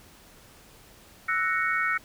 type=chord; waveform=sine; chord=F# dominant seventh; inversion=third; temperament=equal; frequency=1318.5 / 1480 / 1864.7 / 2217 Hz; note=E6 / F#6 / A#6 / C#7; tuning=0 / 0 / 0 / 0 cents; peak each=-29 dBFS; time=1.28-1.98 s; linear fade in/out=10 ms; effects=pink hiss -53 dBFS RMS until 2.04 s